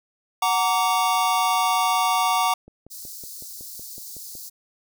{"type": "chord", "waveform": "square", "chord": "Gb augmented", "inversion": "none", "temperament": "just", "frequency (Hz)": [740, 925, 1156.2], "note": ["Gb5", "Bb5", "D6"], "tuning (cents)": [0, -14, -27], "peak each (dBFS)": -24, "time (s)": [0.42, 2.54], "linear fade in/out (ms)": 5}
{"type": "click train", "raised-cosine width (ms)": 2, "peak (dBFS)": -32, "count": 10, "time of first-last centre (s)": [2.68, 4.353], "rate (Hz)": 5.38}
{"type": "high-pass noise", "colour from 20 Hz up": "white", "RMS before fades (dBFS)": -38, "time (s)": [2.9, 4.5], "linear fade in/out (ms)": 20, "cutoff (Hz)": 4300, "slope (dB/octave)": 48}
{"effects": []}